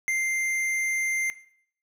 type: tone with tanh clipping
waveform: triangle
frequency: 2093 Hz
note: C7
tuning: in tune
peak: -25 dBFS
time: 0.08-1.3 s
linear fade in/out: 0 ms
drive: 16 dB
effects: noise-tail reverb RT60 0.6 s tail -17 dB re dry